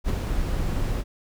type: noise with ADSR envelope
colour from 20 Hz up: brown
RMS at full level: -21 dBFS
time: 0.04-1.04 s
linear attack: 55 ms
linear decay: 14 ms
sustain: -4 dB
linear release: 43 ms
effects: none